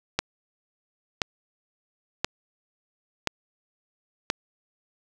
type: click train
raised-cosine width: 0.2 ms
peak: -5 dBFS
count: 5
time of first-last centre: 0.19-4.301 s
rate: 0.973 Hz
effects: none